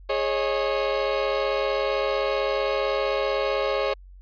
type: chord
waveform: 35% pulse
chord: Ab suspended fourth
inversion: none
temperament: equal with one note detuned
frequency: 415.3 / 546.7 / 622.3 Hz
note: Ab4 / Db5 / Eb5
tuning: 0 / -24 / 0 cents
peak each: -26 / -23 / -28 dBFS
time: 0.09-3.94 s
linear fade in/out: 10 ms
effects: added 46 Hz sine -43 dBFS peak until 4.21 s + resampled to 11025 Hz